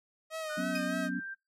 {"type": "tone with vibrato", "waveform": "sawtooth", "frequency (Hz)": 628, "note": "D#5", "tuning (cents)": 16, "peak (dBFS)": -32, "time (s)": [0.3, 1.1], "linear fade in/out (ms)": 50, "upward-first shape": "sine", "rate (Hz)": 3.3, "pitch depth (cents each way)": 44}
{"type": "tone with pitch glide", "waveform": "sine", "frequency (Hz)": [1480, 1577.1], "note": ["F#6", "G6"], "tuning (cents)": [0, 10], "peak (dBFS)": -38, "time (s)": [0.49, 1.35], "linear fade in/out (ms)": 20, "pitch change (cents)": 110, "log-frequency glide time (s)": [0.59, 0.8]}
{"type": "chord", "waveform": "sine", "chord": "F# suspended fourth", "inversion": "none", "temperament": "equal", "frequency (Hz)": [185, 246.9, 277.2], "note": ["F#3", "B3", "C#4"], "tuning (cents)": [0, 0, 0], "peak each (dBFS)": -36, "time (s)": [0.57, 1.2], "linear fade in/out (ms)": 10}
{"type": "tone with exponential decay", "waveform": "30% pulse", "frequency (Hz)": 2513, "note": "D#7", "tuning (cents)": 17, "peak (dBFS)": -31, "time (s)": [0.75, 0.92], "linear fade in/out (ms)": 5, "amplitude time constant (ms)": 35}
{"effects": ["noise-tail reverb RT60 0.2 s tail -21 dB re dry", "low-pass 12000 Hz 12 dB/octave"]}